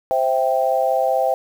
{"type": "chord", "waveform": "sine", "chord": "C major", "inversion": "none", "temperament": "equal", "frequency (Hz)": [523.3, 659.3, 784], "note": ["C5", "E5", "G5"], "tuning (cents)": [0, 0, 0], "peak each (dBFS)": -20, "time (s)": [0.11, 1.34], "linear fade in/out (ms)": 0, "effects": ["7-bit"]}